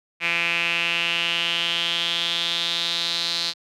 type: tone with band-pass filter sweep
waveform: sawtooth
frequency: 169.9 Hz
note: F3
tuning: 47 cents flat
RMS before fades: -24 dBFS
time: 0.2-3.54 s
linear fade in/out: 50 ms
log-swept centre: 2400 to 4200 Hz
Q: 5.7
effects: none